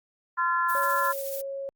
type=harmonic tone; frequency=343.5 Hz; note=F4; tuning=29 cents flat; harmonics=3 / 4 / 5; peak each=-25 / -27 / -30 dBFS; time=0.37-1.13 s; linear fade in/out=20 ms
type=noise with tremolo; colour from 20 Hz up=violet; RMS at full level=-34 dBFS; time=0.68-1.42 s; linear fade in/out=20 ms; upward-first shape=sine; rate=14 Hz; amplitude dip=40%
type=tone with pitch glide; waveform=sine; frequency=560 to 548.8 Hz; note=C#5 to C#5; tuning=+18 to -17 cents; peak=-31 dBFS; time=0.75-1.69 s; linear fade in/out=0 ms; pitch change=-35 cents; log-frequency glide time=1.02-1.21 s
effects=Opus 48 kbps